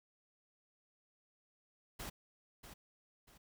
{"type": "noise with echo", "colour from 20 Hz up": "pink", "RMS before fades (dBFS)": -45, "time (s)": [1.99, 2.1], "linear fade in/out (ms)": 10, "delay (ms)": 640, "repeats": 2, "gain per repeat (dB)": -9, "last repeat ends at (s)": 3.38, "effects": []}